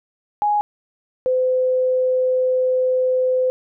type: tone pair in turn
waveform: sine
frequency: 832 / 511 Hz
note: G#5 / C5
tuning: +3 / -41 cents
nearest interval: minor sixth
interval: 844 cents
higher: first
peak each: -15 dBFS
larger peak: neither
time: 0.42-0.61 / 1.26-3.5 s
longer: second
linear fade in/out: 0 ms
effects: none